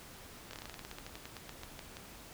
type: slowing click train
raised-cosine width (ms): 0.2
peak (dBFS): -27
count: 20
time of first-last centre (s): 0.51-1.969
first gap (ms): 23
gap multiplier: 1.12
effects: pink hiss -52 dBFS RMS until 2.33 s